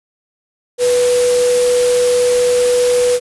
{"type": "tone in noise", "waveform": "sine", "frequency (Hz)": 491.6, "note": "B4", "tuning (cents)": -8, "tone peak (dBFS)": -10, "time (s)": [0.78, 3.2], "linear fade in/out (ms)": 50, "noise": "white", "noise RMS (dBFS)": -22, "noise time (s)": [0.78, 3.2], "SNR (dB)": 9, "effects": ["resampled to 24000 Hz"]}